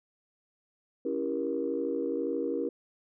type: chord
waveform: sine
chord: C# diminished seventh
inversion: none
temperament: equal with one note detuned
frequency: 277.2 / 329.6 / 392 / 473.2 Hz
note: C#4 / E4 / G4 / Bb4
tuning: 0 / 0 / 0 / +26 cents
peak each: -34 / -34 / -35 / -32 dBFS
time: 1.05-2.69 s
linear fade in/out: 5 ms
effects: tanh soft clip ceiling -18 dBFS